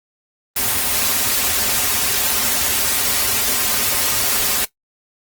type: noise with comb filter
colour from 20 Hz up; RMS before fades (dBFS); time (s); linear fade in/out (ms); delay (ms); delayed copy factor
white; -18; 0.56-4.65; 5; 6.1; -0.95
effects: noise-tail reverb RT60 0.1 s tail -17 dB re dry + Opus 24 kbps